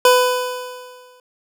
25% pulse tone with exponential decay, 500 Hz, B4, 21 cents sharp, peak -4 dBFS, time 0.05-1.2 s, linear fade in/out 2 ms, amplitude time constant 250 ms, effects none

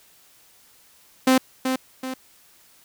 sawtooth tone with echo, 259.7 Hz, C4, 13 cents flat, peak -10 dBFS, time 1.27-1.38 s, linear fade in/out 5 ms, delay 380 ms, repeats 2, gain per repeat -7 dB, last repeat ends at 2.14 s, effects white hiss -55 dBFS RMS until 2.84 s

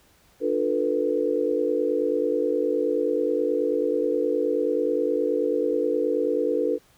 sine chord, B half-diminished seventh, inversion first, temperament just, 296.3 / 355.6 / 444.5 / 493.9 Hz, D4 / F4 / A4 / B4, +15 / +31 / +18 / 0 cents, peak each -28 / -29 / -25 / -25 dBFS, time 0.4-6.79 s, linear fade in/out 50 ms, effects pink hiss -59 dBFS RMS until 6.97 s

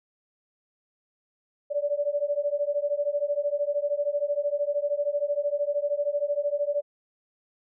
sine beating tone pair, 573 / 586 Hz, D5 / D5, -43 / -4 cents, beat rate 13 Hz, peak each -27 dBFS, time 1.7-6.82 s, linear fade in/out 20 ms, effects none

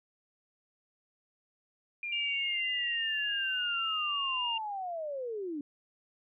sine linear sweep, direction down, 2420 to 277.2 Hz, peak -34 dBFS, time 2.03-5.61 s, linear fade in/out 2 ms
sine tone with vibrato, 2803 Hz, F7, 6 cents sharp, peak -31 dBFS, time 2.12-4.58 s, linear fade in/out 5 ms, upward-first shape sine, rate 3.5 Hz, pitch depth 11 cents each way
effects none

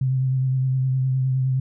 sine tone with vibrato, 130.81 Hz, C3, in tune, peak -18 dBFS, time 0.01-1.6 s, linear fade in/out 5 ms, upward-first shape triangle, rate 9.7 Hz, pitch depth 30 cents each way, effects none

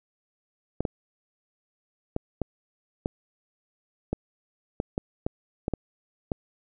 clicks, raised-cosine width 2 ms, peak -13 dBFS, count 12, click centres 0.806 / 0.852 / 2.164 / 2.417 / 3.059 / 4.13 / 4.801 / 4.979 / 5.265 / 5.681 / 5.737 / 6.318 s, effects none

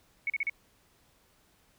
sine tone bursts, 2217 Hz, C#7, in tune, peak -27 dBFS, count 4, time 0.27-0.497 s, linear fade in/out 2 ms, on 29 ms, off 37 ms, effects pink hiss -66 dBFS RMS until 1.78 s

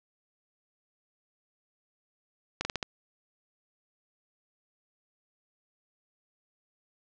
slowing click train, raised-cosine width 0.2 ms, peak -13 dBFS, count 5, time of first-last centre 2.61-2.828 s, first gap 40 ms, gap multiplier 1.21, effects low-pass 7000 Hz 12 dB/octave

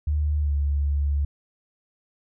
sine tone with pitch glide, 74.7 to 71.57 Hz, D2 to D2, +30 to -44 cents, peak -20 dBFS, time 0.07-1.25 s, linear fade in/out 5 ms, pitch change -74 cents, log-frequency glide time 0.39-0.53 s, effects none

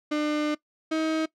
35% pulse tone pair in turn, 300 / 317.2 Hz, D4 / D#4, +37 / +33 cents, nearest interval minor second, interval 96 cents, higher second, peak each -22 dBFS, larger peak neither, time 0.11-0.55 / 0.91-1.26 s, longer first, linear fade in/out 10 ms, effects noise-tail reverb RT60 0.1 s tail -20 dB re dry + low-pass 5000 Hz 12 dB/octave

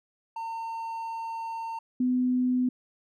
triangle / sine tone pair in turn, 909 / 251.5 Hz, A#5 / B3, -44 / +32 cents, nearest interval octave + minor seventh, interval 2224 cents, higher first, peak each -30 / -22 dBFS, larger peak second, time 0.36-1.79 / 2-2.69 s, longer first, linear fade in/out 5 ms, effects none

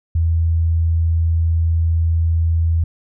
sine tone, 82.41 Hz, E2, in tune, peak -13 dBFS, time 0.15-2.84 s, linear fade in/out 5 ms, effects none

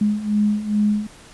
sine beating tone pair, 207.7 / 210.1 Hz, G#3 / G#3, 0 / +20 cents, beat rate 2.4 Hz, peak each -22 / -18 dBFS, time 0.01-1.07 s, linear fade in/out 5 ms, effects pink hiss -45 dBFS RMS until 1.33 s + resampled to 24000 Hz

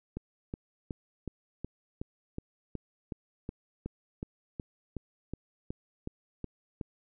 click train, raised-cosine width 3 ms, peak -23 dBFS, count 19, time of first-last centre 0.17-6.812 s, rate 2.71 Hz, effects none

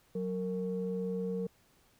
sine tone pair together, 185 / 460.6 Hz, F#3 / A#4, 0 / -21 cents, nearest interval octave + major third, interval 1579 cents, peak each -34 / -34 dBFS, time 0.15-1.47 s, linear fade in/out 5 ms, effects tanh soft clip ceiling -25 dBFS + pink hiss -67 dBFS RMS until 1.99 s

